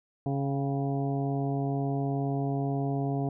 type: harmonic tone with a mistuned harmonic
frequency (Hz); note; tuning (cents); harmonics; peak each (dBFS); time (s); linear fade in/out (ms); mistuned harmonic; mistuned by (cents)
138.8; C#3; +3; 1 / 2 / 3 / 4 / 5 / 6 / 7; -29 / -32 / -36 / -46 / -36 / -44 / -50; 0.26-3.29; 2; 6; -78
effects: none